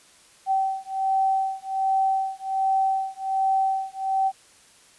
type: beating tone pair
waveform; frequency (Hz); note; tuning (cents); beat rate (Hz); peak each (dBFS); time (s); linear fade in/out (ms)
sine; 770 / 771.3; G5 / G5; -31 / -28; 1.3; -24; 0.46-4.32; 50
effects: white hiss -54 dBFS RMS until 4.98 s + resampled to 24000 Hz